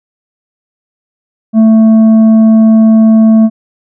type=tone with tanh clipping; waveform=triangle; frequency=221.3 Hz; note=A3; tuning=10 cents sharp; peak=-3 dBFS; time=1.53-3.5 s; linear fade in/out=50 ms; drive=10 dB; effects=none